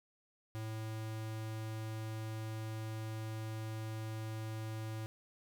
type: tone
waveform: square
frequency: 110 Hz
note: A2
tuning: in tune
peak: -40 dBFS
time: 0.55-5.06 s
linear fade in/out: 0 ms
effects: none